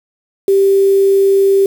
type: tone with quantisation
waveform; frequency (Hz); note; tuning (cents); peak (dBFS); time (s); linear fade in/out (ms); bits
sine; 392; G4; 0; -7; 0.48-1.66; 2; 5
effects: none